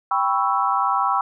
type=chord; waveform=sine; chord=C# half-diminished seventh; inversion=second; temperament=equal with one note detuned; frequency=788.1 / 987.8 / 1108.7 / 1318.5 Hz; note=G5 / B5 / C#6 / E6; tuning=+9 / 0 / 0 / 0 cents; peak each=-23 dBFS; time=0.11-1.21 s; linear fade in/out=2 ms; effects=none